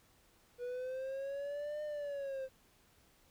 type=linear two-way sweep; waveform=triangle; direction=up then down; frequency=483.9 to 605 to 521 Hz; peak=-36 dBFS; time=0.58-2.49 s; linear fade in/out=50 ms; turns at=1.83 s; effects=pink hiss -68 dBFS RMS until 3.3 s